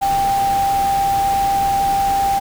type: tone in noise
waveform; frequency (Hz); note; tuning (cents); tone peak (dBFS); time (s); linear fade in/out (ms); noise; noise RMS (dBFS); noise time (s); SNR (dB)
sine; 790; G5; +13; -14; 0.01-2.4; 20; pink; -28; 0.01-2.4; +11
effects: none